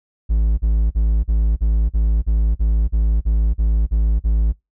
triangle tone bursts, 54.3 Hz, A1, 22 cents flat, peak -11 dBFS, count 13, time 0.29-4.528 s, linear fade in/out 20 ms, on 290 ms, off 39 ms, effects noise-tail reverb RT60 0.2 s tail -25 dB re dry

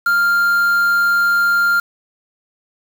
triangle tone with quantisation, 1396.9 Hz, F6, in tune, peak -10 dBFS, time 0.06-1.8 s, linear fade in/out 5 ms, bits 5, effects none

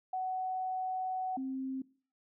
sine tone pair in turn, 747 / 264.1 Hz, F#5 / C4, +16 / +16 cents, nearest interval octave + tritone, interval 1800 cents, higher first, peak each -32 / -34 dBFS, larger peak first, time 0.13-1.37 / 1.37-1.82 s, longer first, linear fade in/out 5 ms, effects noise-tail reverb RT60 0.4 s tail -20 dB re dry

